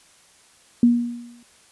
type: tone with exponential decay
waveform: sine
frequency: 238.7 Hz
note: A#3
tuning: 41 cents sharp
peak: -9 dBFS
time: 0.83-1.43 s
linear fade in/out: 2 ms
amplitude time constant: 130 ms
effects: white hiss -54 dBFS RMS until 1.71 s + resampled to 24000 Hz